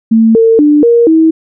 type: tone with pitch steps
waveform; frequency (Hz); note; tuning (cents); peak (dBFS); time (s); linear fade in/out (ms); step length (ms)
sine; 224.3 / 452.6 / 296.4 / 469.7 / 321.3; A3 / A4 / D4 / A#4 / E4; +34 / +49 / +16 / +13 / -44; -3; 0.11-1.31; 10; 240
effects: none